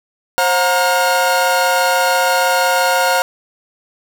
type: tone cluster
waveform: 45% pulse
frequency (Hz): 532 / 723 / 935 / 1420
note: C5 / F#5 / A#5 / F6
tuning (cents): +29 / -40 / +5 / +28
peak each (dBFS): -18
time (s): 0.38-3.22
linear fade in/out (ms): 0
effects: none